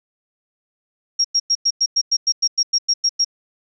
sine tone bursts, 5590 Hz, F8, 1 cent sharp, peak -13 dBFS, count 14, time 1.19-3.247 s, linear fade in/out 10 ms, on 55 ms, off 99 ms, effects none

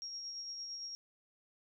sine tone with tremolo, 5588 Hz, F8, in tune, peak -40 dBFS, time 0.02-0.95 s, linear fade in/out 0 ms, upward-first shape sine, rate 8.8 Hz, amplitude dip 30%, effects none

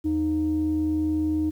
sine tone pair together, 81.9 / 309.2 Hz, E2 / D#4, -11 / -11 cents, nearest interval octave + major seventh, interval 2300 cents, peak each -29 / -21 dBFS, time 0.04-1.51 s, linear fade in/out 20 ms, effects tanh soft clip ceiling -16 dBFS + 9-bit

